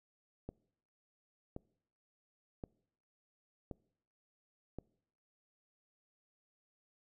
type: click train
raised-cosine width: 2 ms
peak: -29 dBFS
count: 5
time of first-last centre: 0.49-4.786 s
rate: 0.931 Hz
effects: noise-tail reverb RT60 0.7 s tail -24 dB re dry